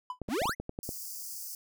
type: tone with exponential decay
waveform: triangle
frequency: 1000 Hz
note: B5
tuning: 21 cents sharp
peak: -28 dBFS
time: 0.1-0.19 s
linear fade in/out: 2 ms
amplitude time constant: 18 ms
type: clicks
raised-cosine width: 2 ms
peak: -23 dBFS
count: 9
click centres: 0.217 / 0.288 / 0.418 / 0.456 / 0.494 / 0.6 / 0.694 / 0.789 / 0.891 s
type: exponential sweep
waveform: square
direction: up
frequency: 173.3 to 2161 Hz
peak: -29 dBFS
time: 0.28-0.55 s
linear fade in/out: 50 ms
type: high-pass noise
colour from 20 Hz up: white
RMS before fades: -41 dBFS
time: 0.83-1.55 s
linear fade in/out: 2 ms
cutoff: 4700 Hz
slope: 96 dB/octave
effects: none